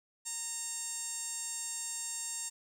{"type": "tone with band-pass filter", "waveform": "sawtooth", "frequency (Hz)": 921, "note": "A#5", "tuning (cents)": -21, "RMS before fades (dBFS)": -39, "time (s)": [0.25, 2.5], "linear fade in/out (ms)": 20, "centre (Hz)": 7800, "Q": 7.1, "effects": ["11-bit"]}